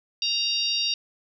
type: harmonic tone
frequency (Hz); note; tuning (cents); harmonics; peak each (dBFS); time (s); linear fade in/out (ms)
932.3; A#5; 0; 3 / 4 / 5 / 6; -28 / -28 / -27 / -31; 0.22-0.94; 2
effects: none